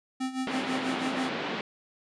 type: tone with tremolo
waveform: square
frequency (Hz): 260.3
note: C4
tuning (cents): -9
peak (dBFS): -28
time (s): 0.2-1.3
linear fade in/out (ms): 10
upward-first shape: sine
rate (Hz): 6.1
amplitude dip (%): 75
type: band-pass noise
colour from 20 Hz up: pink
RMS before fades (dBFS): -33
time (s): 0.47-1.61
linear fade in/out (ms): 2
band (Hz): 190 to 3700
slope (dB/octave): 24
effects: resampled to 22050 Hz